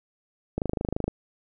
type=click train; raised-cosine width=2 ms; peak=-13 dBFS; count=14; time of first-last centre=0.58-1.08 s; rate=26 Hz; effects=none